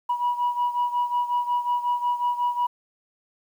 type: beating tone pair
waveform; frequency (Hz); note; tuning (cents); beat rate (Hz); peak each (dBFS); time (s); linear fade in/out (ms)
sine; 970 / 975.5; B5 / B5; -31 / -22; 5.5; -22 / -26; 0.09-2.67; 10
effects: tanh soft clip ceiling -17 dBFS + 9-bit